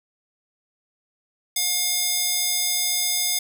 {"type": "tone with high-pass filter", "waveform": "square", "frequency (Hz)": 713, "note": "F5", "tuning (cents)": 36, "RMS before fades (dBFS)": -23, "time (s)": [1.56, 3.39], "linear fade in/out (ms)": 5, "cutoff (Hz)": 4700, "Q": 0.82, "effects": []}